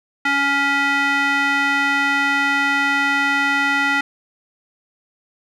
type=tone with band-pass filter; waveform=square; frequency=280 Hz; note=C#4; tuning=18 cents sharp; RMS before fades=-18 dBFS; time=0.25-4.01 s; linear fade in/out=5 ms; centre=1800 Hz; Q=2.4; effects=none